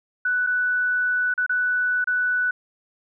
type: tone with dropouts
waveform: sine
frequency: 1486 Hz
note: F#6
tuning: 7 cents sharp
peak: -19 dBFS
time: 0.25-2.51 s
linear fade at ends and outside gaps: 5 ms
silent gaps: 0.466-0.47 / 1.34-1.377 / 1.464-1.494 / 2.043-2.072 s
effects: none